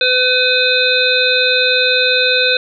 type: harmonic tone with a mistuned harmonic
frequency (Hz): 505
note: B4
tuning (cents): +39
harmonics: 1 / 3 / 5 / 7 / 8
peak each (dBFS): -17 / -17 / -17 / -17 / -17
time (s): 0.01-2.57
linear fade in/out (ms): 2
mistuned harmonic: 7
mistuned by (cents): +48
effects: none